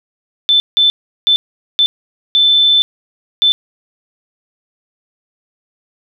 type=tone bursts at uneven times; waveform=sine; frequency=3527 Hz; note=A7; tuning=3 cents sharp; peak=-7 dBFS; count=6; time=0.49-0.6 / 0.77-0.9 / 1.27-1.36 / 1.79-1.86 / 2.35-2.82 / 3.42-3.52 s; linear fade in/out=0 ms; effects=none